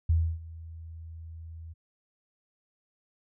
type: tone with ADSR envelope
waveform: sine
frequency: 81.8 Hz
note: E2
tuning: 13 cents flat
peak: -19 dBFS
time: 0.09-1.74 s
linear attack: 7 ms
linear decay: 290 ms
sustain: -21 dB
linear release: 21 ms
effects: none